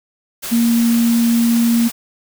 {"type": "tone in noise", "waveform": "sine", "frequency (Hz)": 233.1, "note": "A#3", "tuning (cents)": 0, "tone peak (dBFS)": -11, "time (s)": [0.51, 1.89], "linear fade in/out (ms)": 20, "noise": "white", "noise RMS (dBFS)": -26, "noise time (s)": [0.42, 1.92], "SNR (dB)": 12, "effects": []}